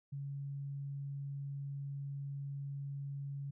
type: tone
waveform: sine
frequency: 140 Hz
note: C#3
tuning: 18 cents sharp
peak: -39 dBFS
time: 0.12-3.51 s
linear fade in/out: 10 ms
effects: none